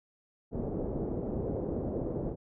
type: low-pass noise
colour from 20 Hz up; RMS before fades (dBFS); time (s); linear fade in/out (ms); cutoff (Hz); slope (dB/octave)
white; -34; 0.51-2.36; 50; 500; 24
effects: none